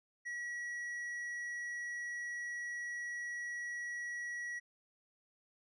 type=tone with tanh clipping; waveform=sine; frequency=1924 Hz; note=B6; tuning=46 cents flat; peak=-40 dBFS; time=0.25-4.6 s; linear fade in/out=20 ms; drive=6 dB; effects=none